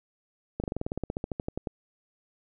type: slowing click train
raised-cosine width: 2 ms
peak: -17 dBFS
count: 18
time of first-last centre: 0.6-1.672 s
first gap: 38 ms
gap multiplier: 1.06
effects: none